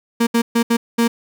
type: tone bursts at uneven times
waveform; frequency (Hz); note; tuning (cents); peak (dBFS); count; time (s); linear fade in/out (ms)
35% pulse; 233.1; A#3; 0; -11; 5; 0.2-0.27 / 0.34-0.42 / 0.55-0.63 / 0.7-0.77 / 0.98-1.08; 10
effects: none

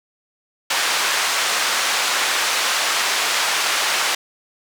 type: band-pass noise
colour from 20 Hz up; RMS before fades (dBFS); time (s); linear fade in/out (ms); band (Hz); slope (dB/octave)
pink; -20; 0.7-4.15; 5; 1000 to 7500; 12
effects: none

